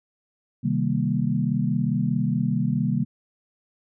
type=chord; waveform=sine; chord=C minor seventh; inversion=none; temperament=equal; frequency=130.81 / 155.56 / 196 / 233.1 Hz; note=C3 / Eb3 / G3 / Bb3; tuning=0 / 0 / 0 / 0 cents; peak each=-26 dBFS; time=0.63-3.05 s; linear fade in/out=20 ms; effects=none